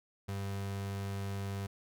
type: tone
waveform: 35% pulse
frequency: 98.7 Hz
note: G2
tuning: 12 cents sharp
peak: -34 dBFS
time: 0.28-1.67 s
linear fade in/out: 10 ms
effects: none